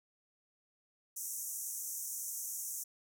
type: band-pass noise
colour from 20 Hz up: pink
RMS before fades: -41 dBFS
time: 1.16-2.84 s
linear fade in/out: 10 ms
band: 5800 to 16000 Hz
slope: 96 dB/octave
effects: none